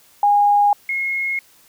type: tone pair in turn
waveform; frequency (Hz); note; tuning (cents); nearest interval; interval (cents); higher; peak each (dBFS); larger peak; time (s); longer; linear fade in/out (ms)
sine; 819 / 2160; G#5 / C#7; -24 / -45; octave + perfect fourth; 1679; second; -11 / -19; first; 0.23-0.73 / 0.89-1.39; neither; 2
effects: white hiss -52 dBFS RMS until 1.68 s